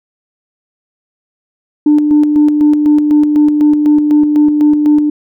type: tone with tremolo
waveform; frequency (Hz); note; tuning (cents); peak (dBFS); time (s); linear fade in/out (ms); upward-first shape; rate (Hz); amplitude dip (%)
sine; 298.1; D4; +26; -3; 1.86-5.1; 5; square; 4; 45
effects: tanh soft clip ceiling -1 dBFS